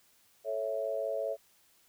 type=chord; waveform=sine; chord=A major; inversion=none; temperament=equal; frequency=440 / 554.4 / 659.3 Hz; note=A4 / C#5 / E5; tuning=0 / 0 / 0 cents; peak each=-38 / -34 / -35 dBFS; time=0.44-1.37 s; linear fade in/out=50 ms; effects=white hiss -66 dBFS RMS until 1.88 s